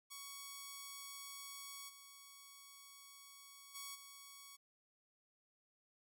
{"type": "tone with level steps", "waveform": "5% pulse", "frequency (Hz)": 1117, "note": "C#6", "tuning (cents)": 13, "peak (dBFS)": [-37, -45, -35, -43], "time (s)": [0.1, 4.57], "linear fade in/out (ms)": 20, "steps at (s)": [1.88, 3.74, 3.94], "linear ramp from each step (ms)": 20, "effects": []}